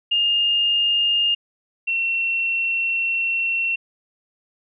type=tone pair in turn; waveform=sine; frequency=2826 / 2716 Hz; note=F7 / F7; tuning=+20 / -49 cents; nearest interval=minor second; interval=69 cents; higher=first; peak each=-16 / -19 dBFS; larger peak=first; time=0.11-1.35 / 1.87-3.76 s; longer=second; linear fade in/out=10 ms; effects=none